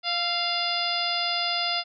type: harmonic tone with a mistuned harmonic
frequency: 698.5 Hz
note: F5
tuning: in tune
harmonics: 1 / 2 / 3 / 4 / 5 / 6 / 7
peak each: -31 / -34 / -34 / -32 / -31 / -34 / -29 dBFS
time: 0.03-1.84 s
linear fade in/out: 50 ms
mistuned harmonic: 2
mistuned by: -29 cents
effects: none